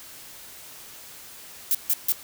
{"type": "noise bursts", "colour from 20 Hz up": "violet", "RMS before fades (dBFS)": -21, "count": 3, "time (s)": [1.71, 2.121], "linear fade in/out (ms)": 0, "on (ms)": 37, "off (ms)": 150, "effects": ["white hiss -44 dBFS RMS until 2.23 s"]}